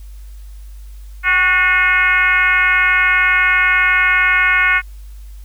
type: tone with frequency modulation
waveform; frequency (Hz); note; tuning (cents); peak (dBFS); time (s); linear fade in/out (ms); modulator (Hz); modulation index
sine; 1814; A#6; -48; -10; 1.23-4.82; 50; 351; 1.7
effects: added 50 Hz sine -31 dBFS peak until 5.44 s + white hiss -52 dBFS RMS until 5.44 s